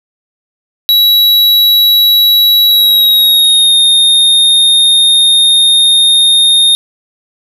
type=tone with pitch glide; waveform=square; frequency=3900 to 3683 Hz; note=B7 to A#7; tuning=-23 to -22 cents; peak=-5 dBFS; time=0.89-6.75 s; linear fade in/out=0 ms; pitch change=-99 cents; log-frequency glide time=2.66-3.77 s; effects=7-bit